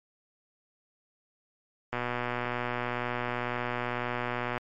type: click train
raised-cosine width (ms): 0.5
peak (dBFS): -16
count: 324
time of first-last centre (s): 1.93-4.578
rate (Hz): 122
effects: MP3 64 kbps